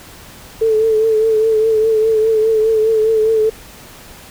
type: tone with vibrato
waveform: sine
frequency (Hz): 440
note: A4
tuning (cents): 0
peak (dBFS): -10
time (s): 0.61-3.5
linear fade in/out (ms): 10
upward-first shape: triangle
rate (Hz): 4.9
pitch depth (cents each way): 46
effects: pink hiss -38 dBFS RMS until 4.3 s